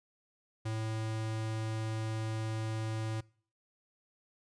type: tone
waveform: square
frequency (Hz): 110.4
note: A2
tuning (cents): +6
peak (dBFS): -34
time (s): 0.65-3.21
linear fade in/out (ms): 10
effects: noise-tail reverb RT60 0.5 s tail -24 dB re dry + resampled to 22050 Hz